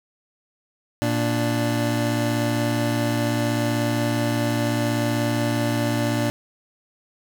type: tone pair together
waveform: 25% pulse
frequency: 116.48 / 293.7 Hz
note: A#2 / D4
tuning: -1 / 0 cents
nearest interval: octave + major third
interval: 1601 cents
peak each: -19 / -20 dBFS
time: 1.02-6.3 s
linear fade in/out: 0 ms
effects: none